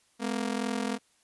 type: ring-modulated tone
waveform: sawtooth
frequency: 233.1 Hz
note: A#3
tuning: in tune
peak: -22 dBFS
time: 0.19-0.99 s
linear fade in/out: 50 ms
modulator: 21.5 Hz
effects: white hiss -67 dBFS RMS until 1.23 s + resampled to 24000 Hz